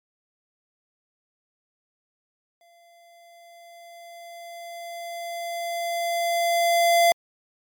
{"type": "tone with exponential growth", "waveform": "square", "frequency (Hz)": 685, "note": "F5", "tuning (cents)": -34, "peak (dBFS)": -15, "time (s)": [2.61, 7.12], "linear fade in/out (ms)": 1, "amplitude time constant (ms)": 980, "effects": ["MP3 96 kbps"]}